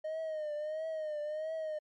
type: tone with vibrato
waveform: triangle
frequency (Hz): 618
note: D#5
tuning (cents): -12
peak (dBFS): -32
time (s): 0.04-1.79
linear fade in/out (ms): 10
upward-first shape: triangle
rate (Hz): 1.5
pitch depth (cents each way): 79
effects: tanh soft clip ceiling -28 dBFS + MP3 48 kbps